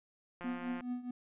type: click train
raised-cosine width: 0.5 ms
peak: -31 dBFS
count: 71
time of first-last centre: 0.41-0.808 s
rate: 176 Hz
type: tone with tremolo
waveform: triangle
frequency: 246.9 Hz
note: B3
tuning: in tune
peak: -31 dBFS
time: 0.44-1.11 s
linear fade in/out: 5 ms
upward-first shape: triangle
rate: 4.7 Hz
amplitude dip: 85%
effects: resampled to 8000 Hz